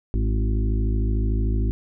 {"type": "harmonic tone with a mistuned harmonic", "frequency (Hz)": 53.4, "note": "G#1", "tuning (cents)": 49, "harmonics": [1, 2, 4, 5, 6, 7], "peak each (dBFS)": [-20, -26, -32, -34, -36, -37], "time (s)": [0.14, 1.71], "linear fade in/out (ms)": 0, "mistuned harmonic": 6, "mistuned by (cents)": 27, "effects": []}